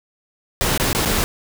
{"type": "noise with dropouts", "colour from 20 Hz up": "pink", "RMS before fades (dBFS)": -19, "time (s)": [0.61, 1.24], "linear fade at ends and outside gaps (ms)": 0, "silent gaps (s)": [[0.777, 0.798], [0.93, 0.949], [1.051, 1.057]], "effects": []}